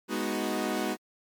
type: chord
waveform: sawtooth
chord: G# minor seventh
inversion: none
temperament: equal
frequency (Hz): 207.7 / 246.9 / 311.1 / 370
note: G#3 / B3 / D#4 / F#4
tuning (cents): 0 / 0 / 0 / 0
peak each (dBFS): -30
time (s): 0.08-0.97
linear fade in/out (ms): 50
effects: MP3 96 kbps